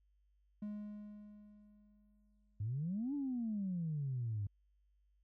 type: tone with exponential decay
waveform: triangle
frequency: 208.7 Hz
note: G#3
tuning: 9 cents sharp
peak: -37 dBFS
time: 0.62-2.6 s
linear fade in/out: 5 ms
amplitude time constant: 430 ms
type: exponential two-way sweep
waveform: sine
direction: up then down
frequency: 97.9 to 293.7 to 97.9 Hz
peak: -35 dBFS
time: 2.6-4.47 s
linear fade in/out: 5 ms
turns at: 3.14 s
effects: tanh soft clip ceiling -31 dBFS + added 50 Hz sine -70 dBFS peak until 5.23 s